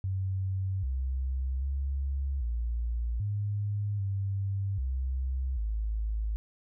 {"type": "tone with pitch steps", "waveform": "sine", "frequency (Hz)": [95.1, 65.2, 68.4, 58.2, 102.8, 98.2, 65, 53.8], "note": ["F#2", "C2", "C#2", "A#1", "G#2", "G2", "C2", "A1"], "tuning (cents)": [48, -5, -23, -2, -17, 4, -11, -38], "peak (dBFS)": -28, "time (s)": [0.04, 6.36], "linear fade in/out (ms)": 0, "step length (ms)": 790, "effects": []}